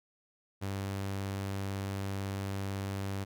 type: tone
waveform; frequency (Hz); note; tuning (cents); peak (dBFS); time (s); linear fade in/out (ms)
sawtooth; 98; G2; 0; -30; 0.61-3.25; 20
effects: none